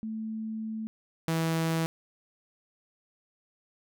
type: tone pair in turn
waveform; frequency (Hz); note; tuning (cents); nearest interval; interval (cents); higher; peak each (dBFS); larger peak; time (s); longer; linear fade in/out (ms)
sine / sawtooth; 220 / 163.11; A3 / E3; 0 / -18; perfect fourth; 518; first; -32 / -22; second; 0.03-0.87 / 1.28-1.86; first; 0
effects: none